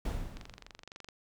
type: noise with exponential decay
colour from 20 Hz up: brown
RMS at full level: -30 dBFS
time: 0.05-0.84 s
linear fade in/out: 5 ms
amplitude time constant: 170 ms
type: click train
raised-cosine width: 0.2 ms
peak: -29 dBFS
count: 18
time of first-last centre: 0.37-1.087 s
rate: 23.7 Hz
effects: none